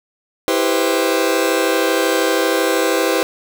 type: chord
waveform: sawtooth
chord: C major seventh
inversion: first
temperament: just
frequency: 327 / 392.4 / 490.5 / 523.3 Hz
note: E4 / G4 / B4 / C5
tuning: -14 / +2 / -12 / 0 cents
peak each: -16 dBFS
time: 0.48-3.23 s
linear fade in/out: 0 ms
effects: none